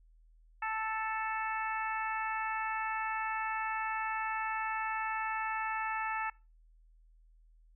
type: harmonic tone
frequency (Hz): 440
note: A4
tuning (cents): 0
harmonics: 2 / 3 / 4 / 5 / 6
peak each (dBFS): -36 / -38 / -39 / -43 / -44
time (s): 0.62-6.3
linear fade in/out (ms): 5
effects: noise-tail reverb RT60 0.3 s tail -24 dB re dry + added 40 Hz sine -59 dBFS peak until 7.75 s